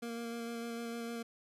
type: tone with vibrato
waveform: 25% pulse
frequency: 233.1 Hz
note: A#3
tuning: in tune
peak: -35 dBFS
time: 0.02-1.23 s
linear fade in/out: 10 ms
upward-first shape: square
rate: 6.6 Hz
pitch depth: 11 cents each way
effects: resampled to 32000 Hz